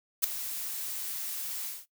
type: noise with ADSR envelope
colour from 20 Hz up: blue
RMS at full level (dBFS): -22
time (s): 0.22-1.86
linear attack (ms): 22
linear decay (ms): 4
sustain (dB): -14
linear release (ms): 200
effects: noise-tail reverb RT60 0.1 s tail -17 dB re dry